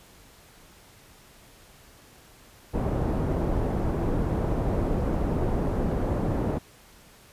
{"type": "low-pass noise", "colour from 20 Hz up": "pink", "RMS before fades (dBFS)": -26, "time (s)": [2.73, 6.59], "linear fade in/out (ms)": 20, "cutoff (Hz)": 620, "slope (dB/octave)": 12, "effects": ["pink hiss -53 dBFS RMS until 7.32 s", "resampled to 32000 Hz"]}